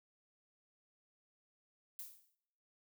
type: noise with exponential decay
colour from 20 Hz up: violet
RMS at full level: -44 dBFS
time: 1.99-2.35 s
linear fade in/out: 1 ms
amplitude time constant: 77 ms
effects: noise-tail reverb RT60 1.0 s tail -26 dB re dry